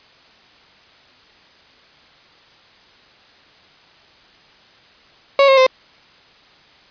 35% pulse tone with pitch steps, 554.4 / 536.8 / 519.7 Hz, C#5 / C5 / C5, 0 / +44 / -12 cents, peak -7 dBFS, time 5.39-5.666 s, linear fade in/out 2 ms, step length 92 ms, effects white hiss -49 dBFS RMS until 6.9 s + resampled to 11025 Hz

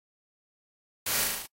white noise with echo, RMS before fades -30 dBFS, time 1.06-1.24 s, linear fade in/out 5 ms, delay 37 ms, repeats 6, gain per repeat -2 dB, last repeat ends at 1.462 s, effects noise-tail reverb RT60 0.1 s tail -26 dB re dry + AAC 48 kbps

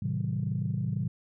sine chord, A diminished seventh, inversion none, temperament just, 110 / 132 / 158.4 / 190.08 Hz, A2 / C3 / Eb3 / Gb3, 0 / +16 / +31 / +47 cents, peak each -32 / -32 / -33 / -34 dBFS, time 0.02-1.08 s, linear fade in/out 5 ms, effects tanh soft clip ceiling -19 dBFS

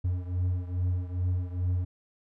triangle beating tone pair, 89.4 / 91.8 Hz, F2 / F#2, +41 / -13 cents, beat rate 2.4 Hz, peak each -26 / -30 dBFS, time 0.04-1.85 s, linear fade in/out 10 ms, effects none

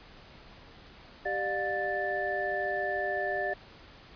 sine tone cluster, 391.2 / 599 / 713 / 1759 Hz, G4 / D5 / F5 / A6, -4 / +34 / +36 / -1 cents, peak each -36 / -34 / -34 / -33 dBFS, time 1.25-3.54 s, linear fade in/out 10 ms, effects pink hiss -52 dBFS RMS until 4.15 s + resampled to 11025 Hz

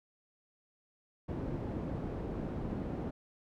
white low-pass noise, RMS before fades -38 dBFS, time 1.28-3.11 s, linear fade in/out 10 ms, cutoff 320 Hz, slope 12 dB/octave, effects none

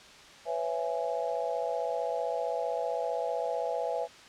sine chord, C# minor seventh, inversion third, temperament just, 498.9 / 554.4 / 665.2 / 831.5 Hz, B4 / C#5 / E5 / G#5, +17 / 0 / +16 / +2 cents, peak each -34 / -36 / -33 / -36 dBFS, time 0.45-4.08 s, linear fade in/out 50 ms, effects white hiss -51 dBFS RMS until 4.28 s + low-pass 5000 Hz 12 dB/octave

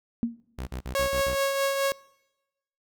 sine tone with exponential decay, 233.1 Hz, A#3, in tune, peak -19 dBFS, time 0.23-0.4 s, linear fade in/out 0 ms, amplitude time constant 36 ms
sawtooth tone bursts, 63.7 Hz, C2, 46 cents flat, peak -28 dBFS, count 6, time 0.58-1.35 s, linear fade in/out 10 ms, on 90 ms, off 46 ms
sawtooth tone with tremolo, 550 Hz, C#5, 14 cents flat, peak -18 dBFS, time 0.95-1.92 s, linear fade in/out 0 ms, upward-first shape triangle, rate 4.7 Hz, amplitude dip 45%
effects noise-tail reverb RT60 1.0 s tail -24 dB re dry

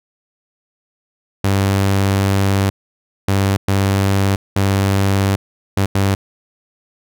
sawtooth tone bursts at uneven times, 98 Hz, G2, in tune, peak -9 dBFS, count 6, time 1.44-2.7 / 3.28-3.57 / 3.68-4.36 / 4.56-5.36 / 5.77-5.86 / 5.95-6.15 s, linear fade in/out 5 ms, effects none

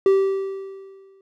triangle tone with exponential decay, 388.3 Hz, G4, 16 cents flat, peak -9 dBFS, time 0.06-1.21 s, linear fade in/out 2 ms, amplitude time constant 250 ms, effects none

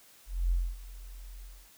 sine tone with ADSR envelope, 43.65 Hz, F1, in tune, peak -23 dBFS, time 0.26-1.7 s, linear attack 250 ms, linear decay 250 ms, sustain -19 dB, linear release 270 ms, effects white hiss -58 dBFS RMS until 1.77 s

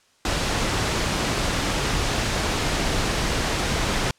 pink noise, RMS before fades -23 dBFS, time 0.25-4.11 s, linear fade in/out 2 ms, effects white hiss -60 dBFS RMS until 4.18 s + low-pass 7000 Hz 12 dB/octave

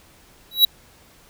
square tone with exponential growth, 3900 Hz, B7, 23 cents flat, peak -7 dBFS, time 0.51-0.65 s, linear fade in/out 5 ms, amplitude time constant 30 ms, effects pink hiss -52 dBFS RMS until 1.29 s

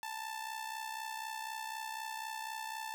sawtooth tone with amplitude modulation, 883 Hz, A5, 6 cents sharp, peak -33 dBFS, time 0.03-2.94 s, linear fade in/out 0 ms, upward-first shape sine, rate 64 Hz, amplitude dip 65%, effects none

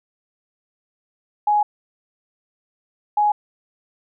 sine tone bursts at uneven times, 835 Hz, G#5, 9 cents sharp, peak -14 dBFS, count 2, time 1.47-1.63 / 3.17-3.32 s, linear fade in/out 5 ms, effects none

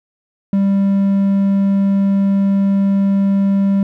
triangle tone, 197 Hz, G3, 9 cents sharp, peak -9 dBFS, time 0.53-3.83 s, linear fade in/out 2 ms, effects none

